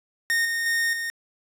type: tone with level steps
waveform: 45% pulse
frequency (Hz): 1842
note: A#6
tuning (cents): -21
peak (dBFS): -20 / -24 / -21 / -27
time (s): 0.3-1.1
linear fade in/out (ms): 0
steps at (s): 0.45 / 0.66 / 0.93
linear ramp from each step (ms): 2
effects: resampled to 32000 Hz + 10-bit